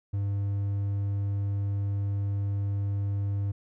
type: tone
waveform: triangle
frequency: 100 Hz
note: G2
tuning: 35 cents sharp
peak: -24 dBFS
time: 0.13-3.52 s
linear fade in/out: 10 ms
effects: none